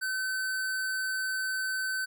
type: tone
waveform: square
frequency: 1528 Hz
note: G6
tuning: 45 cents flat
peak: -30 dBFS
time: 0.01-2.06 s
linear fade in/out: 20 ms
effects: none